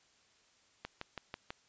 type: click train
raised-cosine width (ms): 0.3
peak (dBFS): -24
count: 5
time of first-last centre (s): 0.85-1.505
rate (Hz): 6.11
effects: white hiss -68 dBFS RMS until 1.68 s + resampled to 16000 Hz